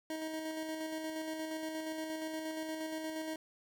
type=tone with tremolo; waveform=25% pulse; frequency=316 Hz; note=D#4; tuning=27 cents sharp; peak=-33 dBFS; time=0.1-3.36 s; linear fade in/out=2 ms; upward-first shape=square; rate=8.5 Hz; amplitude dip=30%; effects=none